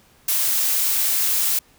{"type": "noise", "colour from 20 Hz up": "blue", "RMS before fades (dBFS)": -20, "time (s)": [0.28, 1.59], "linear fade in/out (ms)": 5, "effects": ["pink hiss -55 dBFS RMS until 1.78 s"]}